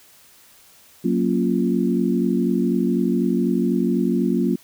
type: chord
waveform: sine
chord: Gb major seventh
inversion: none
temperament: equal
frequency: 185 / 233.1 / 277.2 / 349.2 Hz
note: Gb3 / Bb3 / Db4 / F4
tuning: 0 / 0 / 0 / 0 cents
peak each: -22 / -21 / -24 / -24 dBFS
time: 1.04-4.56 s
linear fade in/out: 10 ms
effects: white hiss -51 dBFS RMS until 4.63 s